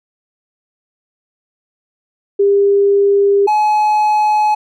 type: tone pair in turn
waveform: sine / triangle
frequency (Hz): 400.6 / 848.8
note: G4 / G#5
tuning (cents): +38 / +38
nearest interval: octave + minor second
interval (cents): 1300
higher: second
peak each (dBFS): -8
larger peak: neither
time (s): 2.39-3.47 / 3.47-4.55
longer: neither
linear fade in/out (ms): 10
effects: none